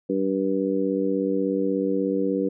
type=harmonic tone; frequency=96.5 Hz; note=G2; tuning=27 cents flat; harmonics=2 / 3 / 4 / 5; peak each=-28 / -25 / -28 / -26 dBFS; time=0.09-2.49 s; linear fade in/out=10 ms; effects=none